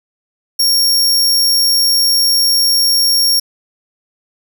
sawtooth tone, 5540 Hz, F8, 15 cents flat, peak -7 dBFS, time 0.59-3.4 s, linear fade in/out 10 ms, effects none

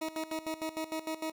20% pulse tone with tremolo, 317.3 Hz, D#4, 34 cents sharp, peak -28 dBFS, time 0.01-1.32 s, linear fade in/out 10 ms, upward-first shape square, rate 6.6 Hz, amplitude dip 80%, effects none

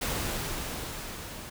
pink noise with level ramp, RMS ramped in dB -30 to -42 dBFS, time 0.01-1.5 s, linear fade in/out 10 ms, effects none

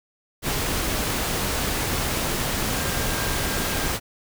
sine tone in noise, 1600 Hz, G6, 35 cents sharp, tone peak -35 dBFS, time 2.74-3.92 s, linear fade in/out 50 ms, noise pink, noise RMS -25 dBFS, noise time 0.42-4 s, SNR -13 dB, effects none

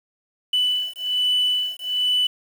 sine beating tone pair, 2984 / 2985.2 Hz, F#7 / F#7, +14 / +15 cents, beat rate 1.2 Hz, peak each -21 dBFS, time 0.53-2.27 s, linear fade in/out 5 ms, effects tanh soft clip ceiling -14 dBFS + 7-bit

